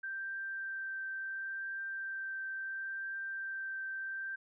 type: tone with vibrato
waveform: sine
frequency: 1568 Hz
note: G6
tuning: in tune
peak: -37 dBFS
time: 0.03-4.36 s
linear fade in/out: 10 ms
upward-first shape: triangle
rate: 0.72 Hz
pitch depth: 10 cents each way
effects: none